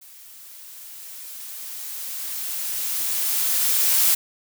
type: noise with level ramp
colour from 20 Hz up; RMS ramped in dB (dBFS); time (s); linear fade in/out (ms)
blue; -46 to -17; 0.01-4.15; 10
effects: none